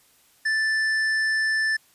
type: tone with hard clipping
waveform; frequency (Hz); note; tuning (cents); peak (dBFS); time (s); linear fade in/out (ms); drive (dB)
triangle; 1760; A6; 0; -22; 0.45-1.77; 10; 11
effects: white hiss -59 dBFS RMS until 1.94 s + resampled to 32000 Hz